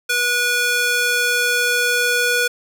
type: tone with high-pass filter sweep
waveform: square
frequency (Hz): 486.4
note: B4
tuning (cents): -26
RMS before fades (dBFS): -18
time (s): 0.09-2.48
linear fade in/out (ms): 10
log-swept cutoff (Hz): 1500 to 1000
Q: 1.1
effects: none

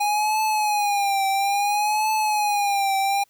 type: tone with vibrato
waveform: square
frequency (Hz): 822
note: G#5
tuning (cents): -18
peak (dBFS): -20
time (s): 0-3.24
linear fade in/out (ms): 10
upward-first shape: triangle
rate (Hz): 0.59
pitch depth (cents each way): 100
effects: white hiss -63 dBFS RMS until 3.29 s

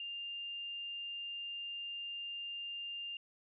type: tone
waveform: sine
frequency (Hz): 2800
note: F7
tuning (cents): +4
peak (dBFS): -40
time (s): 0-3.17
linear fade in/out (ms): 2
effects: none

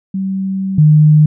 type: tone pair in turn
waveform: sine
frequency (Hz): 192 / 152.39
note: G3 / D#3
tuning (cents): -36 / -36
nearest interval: major third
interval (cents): 400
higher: first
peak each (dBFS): -15 / -4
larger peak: second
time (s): 0.14-0.78 / 0.78-1.26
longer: first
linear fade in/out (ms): 5
effects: none

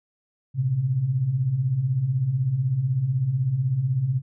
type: beating tone pair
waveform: sine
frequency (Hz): 116.54 / 132.54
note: A#2 / C3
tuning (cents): 0 / +23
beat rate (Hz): 16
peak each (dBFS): -28 / -21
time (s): 0.54-4.22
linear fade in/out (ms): 50
effects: none

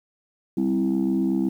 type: chord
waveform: sine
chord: C major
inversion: second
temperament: equal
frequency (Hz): 196 / 261.6 / 329.6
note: G3 / C4 / E4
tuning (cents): 0 / 0 / 0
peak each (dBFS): -23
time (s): 0.57-1.49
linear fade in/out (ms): 5
effects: tanh soft clip ceiling -14 dBFS + 9-bit

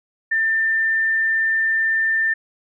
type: tone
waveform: sine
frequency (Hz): 1791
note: A6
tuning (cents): +30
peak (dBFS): -16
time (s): 0.31-2.34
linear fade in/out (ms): 10
effects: none

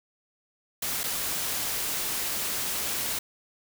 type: noise with dropouts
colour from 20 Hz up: white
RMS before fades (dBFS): -30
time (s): 0.82-3.19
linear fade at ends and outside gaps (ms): 5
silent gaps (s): 1.034-1.038
effects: none

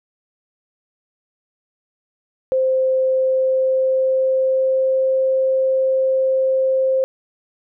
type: tone with pitch glide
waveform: sine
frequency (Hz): 522 to 526.5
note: C5 to C5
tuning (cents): -4 to +11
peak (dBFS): -14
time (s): 2.52-7.04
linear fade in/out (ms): 0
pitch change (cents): +15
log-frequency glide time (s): 3.03-5.14
effects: none

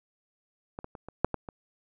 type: clicks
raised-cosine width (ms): 1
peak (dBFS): -23 / -24 / -28 / -27 / -7 / -16 / -25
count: 7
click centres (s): 0.789 / 0.844 / 0.952 / 1.086 / 1.246 / 1.343 / 1.488
effects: none

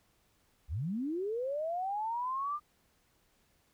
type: linear sweep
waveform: sine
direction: up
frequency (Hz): 55 to 1212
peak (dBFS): -32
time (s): 0.68-2.6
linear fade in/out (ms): 50
effects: pink hiss -71 dBFS RMS until 3.73 s

